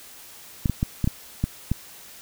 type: clicks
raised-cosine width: 5 ms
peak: -9 dBFS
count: 7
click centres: 0.658 / 0.697 / 0.829 / 1.043 / 1.075 / 1.44 / 1.716 s
effects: white hiss -45 dBFS RMS until 2.21 s